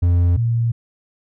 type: tone pair in turn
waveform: triangle / sine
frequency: 87.31 / 116.54 Hz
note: F2 / A#2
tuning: 0 / 0 cents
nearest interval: perfect fourth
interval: 500 cents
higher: second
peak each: -10 / -15 dBFS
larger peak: first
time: 0.02-0.37 / 0.37-0.72 s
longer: neither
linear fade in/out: 10 ms
effects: none